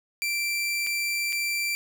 sawtooth tone with dropouts, 2349 Hz, D7, in tune, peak -22 dBFS, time 0.22-1.75 s, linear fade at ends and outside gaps 0 ms, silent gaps 0.866-0.87 / 1.324-1.328 s, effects none

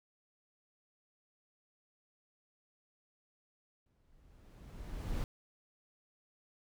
brown noise with exponential growth, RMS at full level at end -34 dBFS, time 3.86-5.24 s, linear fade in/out 1 ms, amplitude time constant 300 ms, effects none

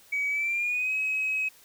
sine tone with pitch glide, 2271 to 2549 Hz, C#7 to D#7, +41 to +41 cents, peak -24 dBFS, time 0.12-1.49 s, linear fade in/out 10 ms, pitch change +200 cents, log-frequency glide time 0.29-0.93 s, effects tanh soft clip ceiling -21 dBFS + white hiss -56 dBFS RMS until 1.64 s

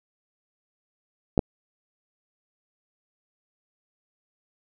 clicks, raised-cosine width 2 ms, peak -7 dBFS, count 2, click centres 1.378 / 1.392 s, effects none

